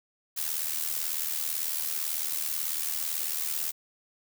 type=noise with amplitude modulation; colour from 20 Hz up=blue; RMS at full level=-28 dBFS; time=0.36-3.72 s; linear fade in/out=20 ms; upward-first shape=sine; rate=78.1 Hz; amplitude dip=70%; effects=none